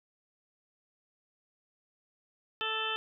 harmonic tone, 440 Hz, A4, in tune, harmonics 1 / 2 / 3 / 4 / 6 / 7 / 8, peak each -41 / -41 / -37 / -40 / -37 / -36 / -41 dBFS, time 2.61-2.96 s, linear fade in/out 0 ms, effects none

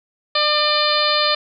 harmonic tone, 599 Hz, D5, 34 cents sharp, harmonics 1 / 2 / 3 / 4 / 5 / 6 / 7 / 8, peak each -22 / -21 / -26 / -26 / -26 / -23 / -21 / -25 dBFS, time 0.35-1.35 s, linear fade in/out 5 ms, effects none

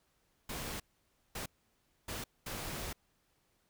pink noise bursts at uneven times, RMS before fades -41 dBFS, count 4, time 0.49-0.8 / 1.35-1.46 / 2.08-2.24 / 2.46-2.93 s, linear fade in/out 5 ms, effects pink hiss -75 dBFS RMS until 3.69 s

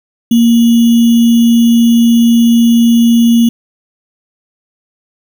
sine tone with sample-and-hold, 233.1 Hz, A#3, in tune, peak -4 dBFS, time 0.31-3.49 s, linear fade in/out 5 ms, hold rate 3150 Hz, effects none

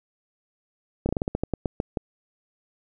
slowing click train, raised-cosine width 2 ms, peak -11 dBFS, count 12, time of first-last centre 1.06-1.972 s, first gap 30 ms, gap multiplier 1.19, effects none

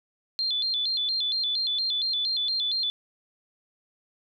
sine tone with vibrato, 3816 Hz, A#7, 40 cents sharp, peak -24 dBFS, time 0.39-2.9 s, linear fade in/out 0 ms, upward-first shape square, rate 4.3 Hz, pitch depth 160 cents each way, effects none

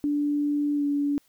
sine tone with pitch glide, 291.6 to 286.9 Hz, D4 to D4, -12 to -40 cents, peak -22 dBFS, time 0.04-1.18 s, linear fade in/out 0 ms, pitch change -28 cents, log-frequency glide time 0.75-0.84 s, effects white hiss -64 dBFS RMS until 1.28 s

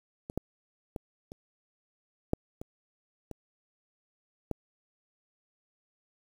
clicks, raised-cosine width 2 ms, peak -25 / -17 / -22 / -30 / -12 / -26 / -27 / -18 dBFS, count 8, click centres 0.299 / 0.376 / 0.962 / 1.319 / 2.334 / 2.615 / 3.313 / 4.513 s, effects 8-bit

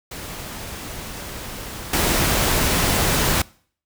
pink noise with level steps, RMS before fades -33 / -19 dBFS, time 0.11-3.42 s, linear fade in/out 5 ms, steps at 1.93 s, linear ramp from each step 5 ms, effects noise-tail reverb RT60 0.5 s tail -23 dB re dry

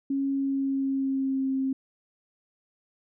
sine tone with pitch glide, 274.4 to 266.4 Hz, C#4 to C4, -17 to +31 cents, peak -24 dBFS, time 0.1-1.73 s, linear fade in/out 5 ms, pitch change -52 cents, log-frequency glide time 0.3-1.52 s, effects none

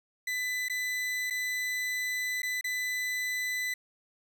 40% pulse tone with dropouts, 2000 Hz, B6, 21 cents sharp, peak -29 dBFS, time 0.27-3.74 s, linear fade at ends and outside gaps 5 ms, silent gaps 0.685-0.697 / 1.301-1.306 / 2.42-2.43 / 2.611-2.642 s, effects none

